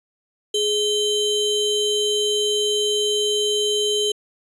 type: ring-modulated tone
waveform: square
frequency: 1760 Hz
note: A6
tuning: in tune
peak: -16 dBFS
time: 0.54-4.12 s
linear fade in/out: 5 ms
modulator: 1340 Hz
effects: resampled to 24000 Hz